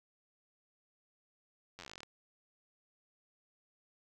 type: slowing click train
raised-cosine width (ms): 0.2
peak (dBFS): -30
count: 15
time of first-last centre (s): 1.79-2.032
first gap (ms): 10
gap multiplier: 1.08
effects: none